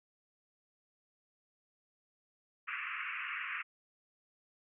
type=band-pass noise; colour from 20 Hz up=white; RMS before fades=-40 dBFS; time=2.67-3.63 s; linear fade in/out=20 ms; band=1100 to 2700 Hz; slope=96 dB/octave; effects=none